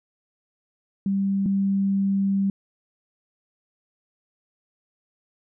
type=tone pair in turn; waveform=sine; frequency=196.2 / 196.2 Hz; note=G3 / G3; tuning=+2 / +2 cents; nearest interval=unison; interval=0 cents; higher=neither; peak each=-20 / -19 dBFS; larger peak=second; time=1.06-1.46 / 1.46-2.5 s; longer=second; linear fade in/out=2 ms; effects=none